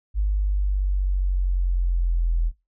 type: linear sweep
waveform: sine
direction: down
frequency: 51 to 41.2 Hz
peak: -18 dBFS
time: 0.14-2.52 s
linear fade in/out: 50 ms
effects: noise-tail reverb RT60 0.2 s tail -18 dB re dry